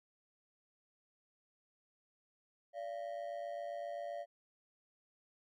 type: ring-modulated tone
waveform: triangle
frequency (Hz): 633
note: D#5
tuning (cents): +30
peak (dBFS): -35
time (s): 2.73-4.26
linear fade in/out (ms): 50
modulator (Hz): 53.8
effects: none